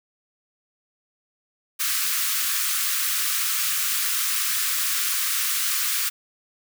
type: high-pass noise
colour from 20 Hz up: white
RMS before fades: -24 dBFS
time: 1.79-6.1 s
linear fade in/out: 20 ms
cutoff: 1100 Hz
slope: 96 dB/octave
effects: none